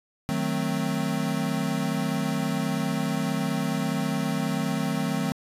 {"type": "chord", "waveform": "square", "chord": "D# diminished seventh", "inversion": "none", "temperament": "equal", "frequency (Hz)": [155.56, 185, 220, 261.6], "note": ["D#3", "F#3", "A3", "C4"], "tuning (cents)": [0, 0, 0, 0], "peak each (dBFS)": -31, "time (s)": [0.29, 5.32], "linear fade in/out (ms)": 0, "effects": ["resampled to 32000 Hz"]}